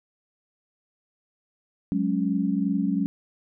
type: chord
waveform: sine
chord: F# suspended second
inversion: none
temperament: equal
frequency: 185 / 207.7 / 277.2 Hz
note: F#3 / G#3 / C#4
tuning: 0 / 0 / 0 cents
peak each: -26 dBFS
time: 1.92-3.06 s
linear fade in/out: 0 ms
effects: none